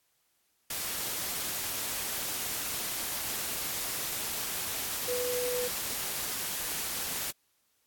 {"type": "tone in noise", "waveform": "sine", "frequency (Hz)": 493.9, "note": "B4", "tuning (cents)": 0, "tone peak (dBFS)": -30, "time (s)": [5.08, 5.68], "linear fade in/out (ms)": 5, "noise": "white", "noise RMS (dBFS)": -34, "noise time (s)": [0.7, 7.31], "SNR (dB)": 1, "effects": ["white hiss -73 dBFS RMS until 7.86 s", "AAC 64 kbps"]}